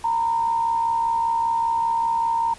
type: tone pair together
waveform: sine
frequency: 920 / 985.1 Hz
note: A#5 / B5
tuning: -23 / -5 cents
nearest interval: minor second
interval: 118 cents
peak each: -19 / -30 dBFS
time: 0.04-2.54 s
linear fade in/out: 5 ms
effects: pink hiss -45 dBFS RMS until 2.58 s + resampled to 24000 Hz